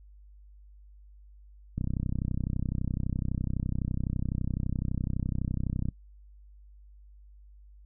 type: click train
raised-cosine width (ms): 5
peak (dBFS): -18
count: 132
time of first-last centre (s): 1.78-5.887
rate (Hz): 31.9
effects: noise-tail reverb RT60 0.1 s tail -21 dB re dry + added 50 Hz sine -50 dBFS peak until 7.85 s